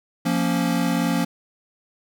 square chord, Bb minor, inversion second, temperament equal, 174.61 / 233.1 / 277.2 Hz, F3 / Bb3 / Db4, 0 / 0 / 0 cents, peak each -24 / -25 / -25 dBFS, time 0.25-1.25 s, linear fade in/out 10 ms, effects none

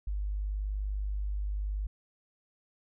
sine tone, 50.4 Hz, G1, 49 cents sharp, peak -30 dBFS, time 0.07-1.87 s, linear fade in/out 5 ms, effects none

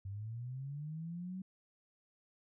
sine linear sweep, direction up, 94.9 to 190.7 Hz, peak -40 dBFS, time 0.05-1.42 s, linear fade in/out 5 ms, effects none

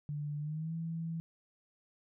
sine tone with pitch glide, 147.4 to 164.5 Hz, D3 to E3, +7 to -3 cents, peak -35 dBFS, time 0.09-1.2 s, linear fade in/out 0 ms, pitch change +190 cents, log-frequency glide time 0.39-0.74 s, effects none

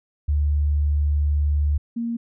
sine tone pair in turn, 73.42 / 233.1 Hz, D2 / A#3, 0 / 0 cents, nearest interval octave + minor sixth, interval 2000 cents, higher second, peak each -17 / -23 dBFS, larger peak first, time 0.28-1.78 / 1.96-2.17 s, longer first, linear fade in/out 10 ms, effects none

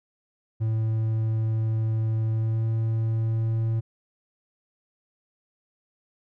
triangle tone with pitch glide, 110.9 to 112.45 Hz, A2 to A2, +14 to +38 cents, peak -20 dBFS, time 0.6-3.81 s, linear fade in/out 20 ms, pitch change +24 cents, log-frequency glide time 2.31-2.75 s, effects none

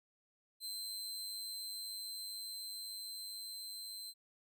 sawtooth tone with level ramp, 4101 Hz, C8, 36 cents flat, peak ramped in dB -38 to -42 dBFS, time 0.6-4.14 s, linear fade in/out 50 ms, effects none

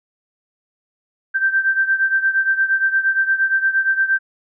sine beating tone pair, 1563 / 1571.6 Hz, G6 / G6, -6 / +4 cents, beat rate 8.6 Hz, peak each -16 / -20 dBFS, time 1.34-4.19 s, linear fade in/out 20 ms, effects none

